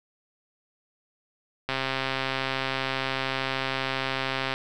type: click train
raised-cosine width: 0.3 ms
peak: -11 dBFS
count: 380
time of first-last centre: 1.69-4.54 s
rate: 133 Hz
effects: none